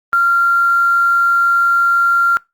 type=tone with quantisation; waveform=sine; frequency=1383 Hz; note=F6; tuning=17 cents flat; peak=-9 dBFS; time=0.13-2.37 s; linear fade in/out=0 ms; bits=6; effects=noise-tail reverb RT60 0.2 s tail -23 dB re dry + Opus 48 kbps